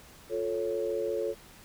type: chord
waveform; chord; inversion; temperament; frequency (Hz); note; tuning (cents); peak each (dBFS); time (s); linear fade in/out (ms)
sine; F augmented; none; equal with one note detuned; 354.1 / 440 / 554.4; F4 / A4 / C#5; +24 / 0 / 0; -35 / -31 / -33; 0.29-1.35; 50
effects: pink hiss -53 dBFS RMS until 1.64 s